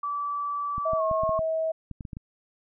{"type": "tone with pitch glide", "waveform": "sine", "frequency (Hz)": [1156, 1084.8], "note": ["D6", "C#6"], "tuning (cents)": [-28, -38], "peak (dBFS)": -27, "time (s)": [0.03, 1.39], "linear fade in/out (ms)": 5, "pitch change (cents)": -110, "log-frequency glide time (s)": [0.97, 1.02]}
{"type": "clicks", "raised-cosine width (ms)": 5, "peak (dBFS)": -24, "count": 11, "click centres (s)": [0.781, 0.934, 1.113, 1.235, 1.293, 1.392, 1.913, 2.008, 2.052, 2.132, 2.169]}
{"type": "tone", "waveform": "sine", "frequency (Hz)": 643, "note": "E5", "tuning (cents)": -43, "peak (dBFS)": -24, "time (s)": [0.85, 1.72], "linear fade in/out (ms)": 10}
{"effects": []}